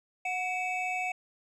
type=tone cluster; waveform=triangle; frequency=732 / 2260 / 2609 Hz; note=F#5 / C#7 / E7; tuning=-19 / +33 / -18 cents; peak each=-31 / -34 / -33 dBFS; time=0.25-1.12 s; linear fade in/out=5 ms; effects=resampled to 24000 Hz